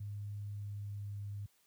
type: tone with pitch glide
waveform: sine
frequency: 102.6 to 101.48 Hz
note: G#2 to G#2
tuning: -21 to -40 cents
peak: -39 dBFS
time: 0-1.46 s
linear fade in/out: 5 ms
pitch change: -19 cents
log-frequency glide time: 0.29-1.33 s
effects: white hiss -72 dBFS RMS until 1.66 s + high-pass 60 Hz 12 dB/octave